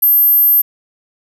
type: tone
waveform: sine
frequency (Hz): 12940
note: G#9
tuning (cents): -46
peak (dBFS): -7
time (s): 0.02-0.62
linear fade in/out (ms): 10
effects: none